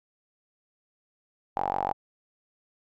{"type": "tone with band-pass filter", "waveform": "sawtooth", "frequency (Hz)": 46.83, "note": "F#1", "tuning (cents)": 22, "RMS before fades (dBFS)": -29, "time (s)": [1.56, 1.93], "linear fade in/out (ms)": 10, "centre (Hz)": 810, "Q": 9, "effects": []}